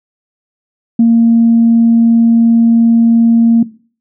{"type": "tone", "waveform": "sine", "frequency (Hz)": 230.7, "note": "A#3", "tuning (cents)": -18, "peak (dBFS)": -3, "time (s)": [0.99, 3.63], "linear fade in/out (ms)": 5, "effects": ["noise-tail reverb RT60 0.4 s tail -18 dB re dry", "tanh soft clip ceiling 0 dBFS"]}